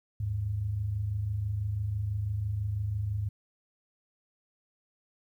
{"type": "tone pair together", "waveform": "sine", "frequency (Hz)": [77.78, 103.83], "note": ["D#2", "G#2"], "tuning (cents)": [0, 0], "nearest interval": "perfect fourth", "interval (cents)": 500, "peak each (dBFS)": [-37, -29], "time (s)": [0.2, 3.29], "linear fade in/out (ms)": 5, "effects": ["11-bit"]}